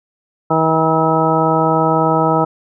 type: harmonic tone with a mistuned harmonic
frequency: 160.2 Hz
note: E3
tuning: 49 cents flat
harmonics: 1 / 2 / 3 / 4 / 5 / 6 / 8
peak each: -19 / -19 / -19 / -19 / -19 / -19 / -19 dBFS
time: 0.5-2.45 s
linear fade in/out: 10 ms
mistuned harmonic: 8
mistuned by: +15 cents
effects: none